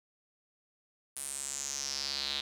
square tone with band-pass filter sweep, 69.3 Hz, C#2, in tune, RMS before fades -37 dBFS, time 1.16-2.41 s, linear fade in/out 5 ms, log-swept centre 9900 to 3700 Hz, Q 5.4, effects none

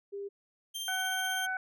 sine tone, 400.4 Hz, G4, 37 cents sharp, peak -36 dBFS, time 0.12-0.29 s, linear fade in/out 20 ms
sawtooth tone with tremolo, 3164 Hz, G7, 15 cents sharp, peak -31 dBFS, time 0.74-1.47 s, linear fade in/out 20 ms, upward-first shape triangle, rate 16 Hz, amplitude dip 30%
harmonic tone, 750 Hz, F#5, 23 cents sharp, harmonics 1 / 2 / 3, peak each -37 / -32 / -46 dBFS, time 0.88-1.57 s, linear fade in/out 2 ms
effects none

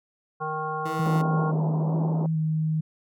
harmonic tone, 155.56 Hz, D#3, in tune, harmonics 1 / 3 / 5 / 7 / 9, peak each -36 / -34 / -32 / -31 / -37 dBFS, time 0.4-1.52 s, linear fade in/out 20 ms
20% pulse tone, 161.2 Hz, E3, 38 cents flat, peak -26 dBFS, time 0.85-1.22 s, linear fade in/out 10 ms
sine tone with vibrato, 158.7 Hz, D#3, 35 cents sharp, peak -22 dBFS, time 0.99-2.81 s, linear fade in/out 10 ms, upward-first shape square, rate 1.1 Hz, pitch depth 18 cents each way
pink band-pass noise, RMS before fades -33 dBFS, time 1.06-2.26 s, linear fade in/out 0 ms, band 170 to 960 Hz, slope 48 dB/octave
effects none

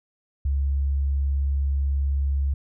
sine tone, 69.3 Hz, C#2, in tune, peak -20 dBFS, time 0.45-2.54 s, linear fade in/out 5 ms, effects none

